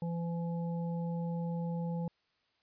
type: harmonic tone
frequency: 169.2 Hz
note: E3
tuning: 45 cents sharp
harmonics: 1 / 3 / 5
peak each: -33 / -43 / -47 dBFS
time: 0.02-2.08 s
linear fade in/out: 2 ms
effects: white hiss -75 dBFS RMS until 2.62 s + resampled to 11025 Hz